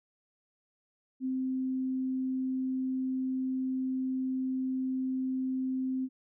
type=tone; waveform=sine; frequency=260.2 Hz; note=C4; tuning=9 cents flat; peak=-29 dBFS; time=1.2-6.09 s; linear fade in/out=50 ms; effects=none